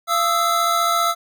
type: tone cluster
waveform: square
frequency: 688 / 1244 / 1319 Hz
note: F5 / D#6 / E6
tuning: -26 / -1 / +1 cents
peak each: -23 / -26 / -19 dBFS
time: 0.07-1.15 s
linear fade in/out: 50 ms
effects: none